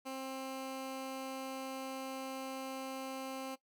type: tone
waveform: 15% pulse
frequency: 264.9 Hz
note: C4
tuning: 22 cents sharp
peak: -34 dBFS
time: 0.05-3.56 s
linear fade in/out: 20 ms
effects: noise-tail reverb RT60 0.1 s tail -18 dB re dry